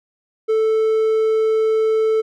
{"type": "tone", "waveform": "triangle", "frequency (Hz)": 440, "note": "A4", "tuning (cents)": 0, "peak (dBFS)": -12, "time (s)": [0.48, 2.22], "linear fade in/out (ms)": 20, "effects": []}